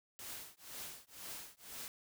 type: noise with tremolo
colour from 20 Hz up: white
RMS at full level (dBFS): -45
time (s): 0.19-1.88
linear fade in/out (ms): 0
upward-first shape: triangle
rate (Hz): 2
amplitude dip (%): 100
effects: none